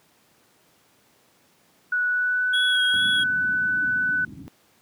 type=tone with pitch glide; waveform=sine; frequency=1473 to 1497 Hz; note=F#6 to F#6; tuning=-8 to +20 cents; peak=-20 dBFS; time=1.92-4.25 s; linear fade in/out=5 ms; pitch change=+28 cents; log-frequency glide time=2.07-2.49 s
type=tone with vibrato; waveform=triangle; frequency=3322 Hz; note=G#7; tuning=in tune; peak=-20 dBFS; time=2.53-3.24 s; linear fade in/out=10 ms; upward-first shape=sine; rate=2.3 Hz; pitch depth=24 cents each way
type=low-pass noise; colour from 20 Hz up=pink; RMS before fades=-35 dBFS; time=2.94-4.48 s; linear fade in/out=0 ms; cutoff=300 Hz; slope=48 dB/octave
effects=pink hiss -60 dBFS RMS until 4.81 s + high-pass 150 Hz 12 dB/octave